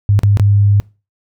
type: tone with dropouts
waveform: sine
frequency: 101.6 Hz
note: G#2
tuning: 38 cents flat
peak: -7 dBFS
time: 0.09-0.8 s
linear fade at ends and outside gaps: 0 ms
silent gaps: 0.191-0.234 / 0.372-0.397 s
effects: noise-tail reverb RT60 0.3 s tail -24 dB re dry